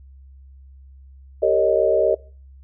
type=chord; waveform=sine; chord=Eb dominant seventh; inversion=first; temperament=equal with one note detuned; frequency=392 / 457.1 / 554.4 / 622.3 Hz; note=G4 / Bb4 / Db5 / Eb5; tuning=0 / -34 / 0 / 0 cents; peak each=-22 / -20 / -21 / -18 dBFS; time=1.42-2.15 s; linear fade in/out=10 ms; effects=noise-tail reverb RT60 0.4 s tail -21 dB re dry + added 67 Hz sine -42 dBFS peak until 2.63 s

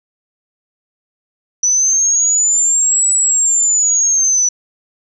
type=linear two-way sweep; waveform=sine; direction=up then down; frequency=5920 to 7900 to 5920 Hz; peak=-10 dBFS; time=1.63-4.49 s; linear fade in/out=5 ms; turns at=3.12 s; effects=none

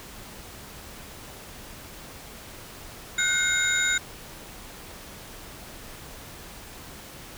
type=tone cluster; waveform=sine; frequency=1457 / 1536 / 2136 / 3738 / 7010 Hz; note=F#6 / G6 / C7 / A#7 / A8; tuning=-27 / -36 / +35 / +4 / -7 cents; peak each=-27 dBFS; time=3.18-3.98 s; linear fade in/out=5 ms; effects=tanh soft clip ceiling -14 dBFS + pink hiss -43 dBFS RMS until 7.37 s

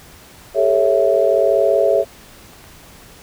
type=chord; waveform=sine; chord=A dominant seventh; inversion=third; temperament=equal with one note detuned; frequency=399.1 / 440 / 554.4 / 659.3 Hz; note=G4 / A4 / C#5 / E5; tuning=+31 / 0 / 0 / 0 cents; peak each=-19 / -19 / -16 / -16 dBFS; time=0.54-2.05 s; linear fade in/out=50 ms
type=clicks; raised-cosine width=0.5 ms; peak=-28 / -25 dBFS; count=2; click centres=2.534 / 2.641 s
effects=pink hiss -43 dBFS RMS until 3.22 s

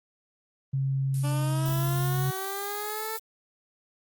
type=tone; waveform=sine; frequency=135.3 Hz; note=C#3; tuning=42 cents flat; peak=-24 dBFS; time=0.73-2.31 s; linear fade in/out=10 ms
type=noise; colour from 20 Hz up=violet; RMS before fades=-37 dBFS; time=1.14-3.19 s; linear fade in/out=2 ms
type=linear sweep; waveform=15% pulse; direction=up; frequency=290 to 446.5 Hz; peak=-26 dBFS; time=1.23-3.18 s; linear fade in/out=20 ms
effects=Opus 32 kbps

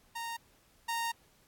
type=tone pair in turn; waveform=sawtooth; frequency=926 / 926 Hz; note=A#5 / A#5; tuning=-12 / -12 cents; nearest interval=unison; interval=0 cents; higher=neither; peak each=-33 / -28 dBFS; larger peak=second; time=0.15-0.37 / 0.88-1.12 s; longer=second; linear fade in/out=10 ms; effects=pink hiss -66 dBFS RMS until 1.47 s + AAC 64 kbps

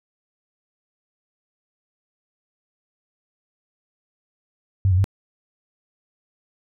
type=tone with pitch steps; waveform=sine; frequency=96.7 / 90.2 / 97.1 Hz; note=G2 / F#2 / G2; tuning=-23 / -44 / -16 cents; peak=-14 dBFS; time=4.85-5.042 s; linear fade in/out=0 ms; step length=64 ms; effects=none

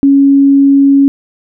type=tone; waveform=sine; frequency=277.2 Hz; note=C#4; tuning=in tune; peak=-3 dBFS; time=0.03-1.08 s; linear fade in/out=0 ms; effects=none

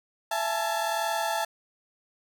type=tone cluster; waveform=35% pulse; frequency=669 / 846 / 887 Hz; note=E5 / G#5 / A5; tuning=+25 / +32 / +14 cents; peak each=-29 dBFS; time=0.31-1.45 s; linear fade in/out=5 ms; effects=none

